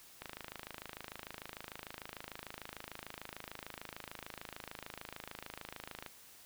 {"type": "click train", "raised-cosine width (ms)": 0.3, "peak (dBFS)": -27, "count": 157, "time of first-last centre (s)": [0.22, 6.063], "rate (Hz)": 26.7, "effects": ["white hiss -58 dBFS RMS until 6.45 s"]}